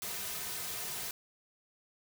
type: noise with comb filter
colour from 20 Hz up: white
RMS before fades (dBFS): -39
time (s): 0.02-1.11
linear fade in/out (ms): 2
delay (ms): 3.6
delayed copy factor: -0.55
effects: none